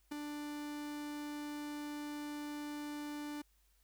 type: tone with ADSR envelope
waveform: 45% pulse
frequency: 294.8 Hz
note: D4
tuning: 7 cents sharp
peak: -36 dBFS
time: 0.11-3.42 s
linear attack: 12 ms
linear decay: 3 ms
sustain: -5 dB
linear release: 8 ms
effects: added 50 Hz sine -70 dBFS peak until 3.83 s + white hiss -75 dBFS RMS until 3.83 s